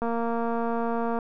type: click train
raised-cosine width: 1 ms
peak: -16 dBFS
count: 272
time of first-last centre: 0.02-1.188 s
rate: 232 Hz
effects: none